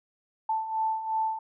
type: beating tone pair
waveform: sine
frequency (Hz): 880 / 882.8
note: A5 / A5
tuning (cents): 0 / +5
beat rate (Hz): 2.8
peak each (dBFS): -33 / -27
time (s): 0.49-1.39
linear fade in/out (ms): 5
effects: none